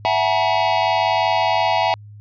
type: tone cluster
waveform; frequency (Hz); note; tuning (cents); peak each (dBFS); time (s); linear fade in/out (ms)
square; 665 / 748 / 853 / 954; E5 / F#5 / G#5 / A#5; +15 / +19 / +46 / +40; -22; 0.05-1.94; 0
effects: added 104 Hz sine -37 dBFS peak until 2.2 s + resampled to 11025 Hz